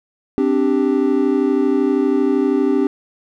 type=chord; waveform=triangle; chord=C suspended second; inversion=none; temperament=just; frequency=261.6 / 294.3 / 392.4 Hz; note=C4 / D4 / G4; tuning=0 / +4 / +2 cents; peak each=-16 dBFS; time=0.38-2.87 s; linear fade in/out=0 ms; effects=none